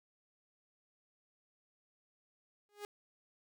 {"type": "tone with exponential growth", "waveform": "sawtooth", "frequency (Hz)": 412.6, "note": "G#4", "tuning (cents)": -11, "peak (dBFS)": -35, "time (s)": [2.69, 2.85], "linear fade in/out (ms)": 0, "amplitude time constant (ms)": 34, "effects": []}